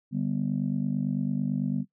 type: chord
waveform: sine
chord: G major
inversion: second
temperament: just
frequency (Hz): 147 / 196 / 245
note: D3 / G3 / B3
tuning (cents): +2 / 0 / -14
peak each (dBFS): -29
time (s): 0.11-1.85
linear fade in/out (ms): 50
effects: noise-tail reverb RT60 0.1 s tail -17 dB re dry + tanh soft clip ceiling -17 dBFS